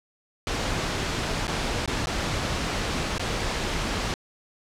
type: noise with dropouts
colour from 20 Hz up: pink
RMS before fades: -27 dBFS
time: 0.47-4.14 s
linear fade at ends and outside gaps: 1 ms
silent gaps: 1.47-1.479 / 1.86-1.876 / 2.058-2.07 / 3.182-3.195 s
effects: low-pass 6000 Hz 12 dB/octave